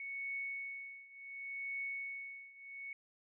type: tone with tremolo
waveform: sine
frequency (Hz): 2217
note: C#7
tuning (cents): 0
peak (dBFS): -37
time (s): 0-2.93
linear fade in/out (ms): 2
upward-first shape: triangle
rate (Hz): 0.69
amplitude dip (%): 90
effects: none